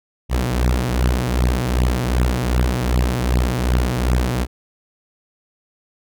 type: beating tone pair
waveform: sawtooth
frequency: 60.5 / 63.1 Hz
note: B1 / B1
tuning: -35 / +38 cents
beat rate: 2.6 Hz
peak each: -15 dBFS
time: 0.29-4.47 s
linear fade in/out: 50 ms
effects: none

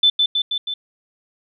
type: tone with echo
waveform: sine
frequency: 3520 Hz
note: A7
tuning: in tune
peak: -10 dBFS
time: 0.03-0.1 s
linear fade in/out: 5 ms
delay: 160 ms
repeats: 4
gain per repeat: -3 dB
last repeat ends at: 0.74 s
effects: none

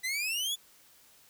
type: exponential sweep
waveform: sawtooth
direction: up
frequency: 1975.5 to 3500 Hz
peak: -27 dBFS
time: 0.03-0.56 s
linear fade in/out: 20 ms
effects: white hiss -60 dBFS RMS until 1.29 s

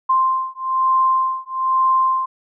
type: beating tone pair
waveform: sine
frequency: 1046.5 / 1047.6 Hz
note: C6 / C6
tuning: 0 / +2 cents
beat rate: 1.1 Hz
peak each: -18 dBFS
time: 0.09-2.26 s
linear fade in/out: 10 ms
effects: none

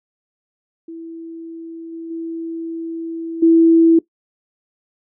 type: tone with level steps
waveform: sine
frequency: 329.6 Hz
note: E4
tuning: in tune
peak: -29 / -27 / -23 / -7 dBFS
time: 0.88-3.99 s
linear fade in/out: 5 ms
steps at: 1.92 / 2.1 / 3.42 s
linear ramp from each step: 10 ms
effects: noise-tail reverb RT60 0.1 s tail -18 dB re dry

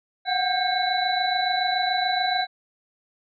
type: tone cluster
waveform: sine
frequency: 720 / 747 / 1594 / 2182 / 3963 Hz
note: F#5 / F#5 / G6 / C#7 / B7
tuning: -47 / +16 / +28 / -28 / +5 cents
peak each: -27 / -25 / -28 / -34 / -27 dBFS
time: 0.25-2.47 s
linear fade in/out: 50 ms
effects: none

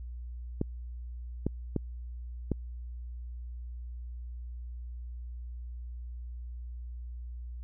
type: clicks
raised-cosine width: 3 ms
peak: -15 dBFS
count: 4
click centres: 0.614 / 1.466 / 1.763 / 2.517 s
effects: added 60 Hz sine -38 dBFS peak until 7.63 s

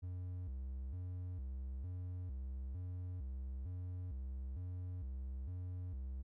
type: tone with vibrato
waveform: triangle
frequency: 76.8 Hz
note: D#2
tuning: 22 cents flat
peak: -39 dBFS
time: 0.02-6.23 s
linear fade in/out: 20 ms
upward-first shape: square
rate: 1.1 Hz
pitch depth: 280 cents each way
effects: none

